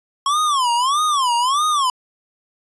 square tone with vibrato, 1082 Hz, C#6, 42 cents flat, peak -16 dBFS, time 0.26-1.9 s, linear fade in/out 2 ms, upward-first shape sine, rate 1.6 Hz, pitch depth 240 cents each way, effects resampled to 24000 Hz

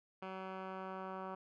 10% pulse tone with low-pass filter sweep, 189 Hz, F#3, 37 cents sharp, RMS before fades -45 dBFS, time 0.22-1.35 s, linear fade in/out 5 ms, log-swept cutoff 2100 to 1300 Hz, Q 1.8, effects none

